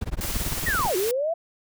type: noise with tremolo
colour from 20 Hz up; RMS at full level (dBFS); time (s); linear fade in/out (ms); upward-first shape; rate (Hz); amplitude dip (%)
brown; -26; 0.01-0.9; 5; sine; 18; 100
type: noise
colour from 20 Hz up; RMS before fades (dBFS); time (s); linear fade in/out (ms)
white; -31; 0.21-1.11; 0
type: linear two-way sweep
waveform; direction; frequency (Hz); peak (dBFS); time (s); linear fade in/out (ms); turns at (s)
sine; down then up; 1957 to 350.4 to 687; -22; 0.66-1.34; 10; 0.96
effects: none